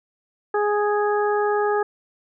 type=harmonic tone; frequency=415.3 Hz; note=G#4; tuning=in tune; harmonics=1 / 2 / 3 / 4; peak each=-20 / -24 / -28 / -30 dBFS; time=0.54-1.83 s; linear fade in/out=5 ms; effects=none